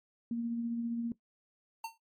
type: tone with tremolo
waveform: sine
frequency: 233.7 Hz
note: A#3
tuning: 5 cents sharp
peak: -30 dBFS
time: 0.31-1.12 s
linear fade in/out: 2 ms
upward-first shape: triangle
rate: 15 Hz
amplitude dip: 35%
type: tone with exponential decay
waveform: square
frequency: 907 Hz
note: A#5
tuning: 48 cents flat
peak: -34 dBFS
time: 1.84-1.98 s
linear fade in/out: 5 ms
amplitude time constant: 29 ms
effects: noise-tail reverb RT60 0.1 s tail -17 dB re dry + MP3 96 kbps